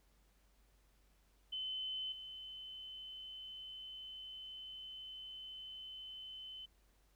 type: tone with level steps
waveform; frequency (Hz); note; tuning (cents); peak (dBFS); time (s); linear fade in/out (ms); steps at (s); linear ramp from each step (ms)
sine; 3046; F#7; +50; -39 / -47; 1.52-6.66; 10; 2.12; 2
effects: added 49 Hz sine -69 dBFS peak until 7.15 s + pink hiss -75 dBFS RMS until 7.15 s